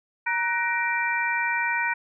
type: harmonic tone with a mistuned harmonic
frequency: 470 Hz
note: A#4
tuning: 14 cents sharp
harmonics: 2 / 3 / 4 / 5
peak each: -28 / -28 / -28 / -28 dBFS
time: 0.26-1.94 s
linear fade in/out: 10 ms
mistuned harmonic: 3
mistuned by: +98 cents
effects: none